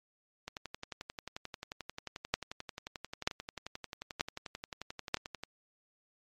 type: two click trains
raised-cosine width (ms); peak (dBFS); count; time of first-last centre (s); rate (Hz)
0.2; -23 / -10; 57 / 4; 0.48-5.436 / 2.34-5.144; 11.3 / 1.07
effects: MP3 64 kbps